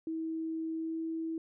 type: tone with pitch glide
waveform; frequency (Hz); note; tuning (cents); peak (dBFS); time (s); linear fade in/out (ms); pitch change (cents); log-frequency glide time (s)
sine; 322.7 to 324.9; E4 to E4; -37 to -25; -33; 0.07-1.38; 2; +12; 0.74-0.98
effects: none